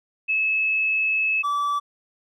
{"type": "tone pair in turn", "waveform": ["sine", "triangle"], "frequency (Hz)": [2595, 1155.9], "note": ["E7", "D6"], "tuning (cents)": [-28, -28], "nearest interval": "octave + major second", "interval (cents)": 1400, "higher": "first", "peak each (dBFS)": -19, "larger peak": "neither", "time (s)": [[0.28, 1.43], [1.43, 1.8]], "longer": "first", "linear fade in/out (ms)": 20, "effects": []}